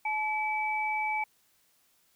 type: tone pair together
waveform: sine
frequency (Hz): 860 / 2299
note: A5 / D7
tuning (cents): -40 / -37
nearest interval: octave + perfect fourth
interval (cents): 1703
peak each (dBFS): -30 / -31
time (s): 0.05-1.24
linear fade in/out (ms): 5
effects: white hiss -68 dBFS RMS until 2.15 s